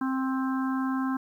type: harmonic tone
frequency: 263.3 Hz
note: C4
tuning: 11 cents sharp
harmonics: 1 / 3 / 4 / 5 / 6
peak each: -26 / -39 / -35 / -39 / -40 dBFS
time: 0.01-1.17 s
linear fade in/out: 5 ms
effects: 10-bit